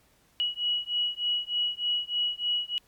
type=beating tone pair; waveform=sine; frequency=2918 / 2921.3 Hz; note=F#7 / F#7; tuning=-25 / -23 cents; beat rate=3.3 Hz; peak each=-29 dBFS; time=0.4-2.78 s; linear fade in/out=0 ms; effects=pink hiss -64 dBFS RMS until 2.87 s + MP3 96 kbps